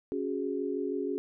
sine chord, C# suspended fourth, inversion none, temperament just, 277.2 / 369.6 / 415.8 Hz, C#4 / F#4 / G#4, 0 / -2 / +2 cents, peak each -34 dBFS, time 0.12-1.18 s, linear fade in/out 0 ms, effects none

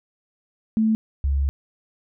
sine tone pair in turn, 220 / 69.3 Hz, A3 / C#2, 0 / 0 cents, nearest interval octave + minor sixth, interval 2000 cents, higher first, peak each -16 / -18 dBFS, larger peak first, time 0.77-0.95 / 1.24-1.49 s, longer second, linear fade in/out 0 ms, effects none

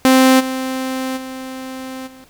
sawtooth tone with level steps, 261 Hz, C4, 4 cents flat, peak -4 / -16 / -23 / -35 dBFS, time 0.05-2.24 s, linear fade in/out 0 ms, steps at 0.39 / 1.16 / 2.06 s, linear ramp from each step 20 ms, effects pink hiss -50 dBFS RMS until 2.29 s

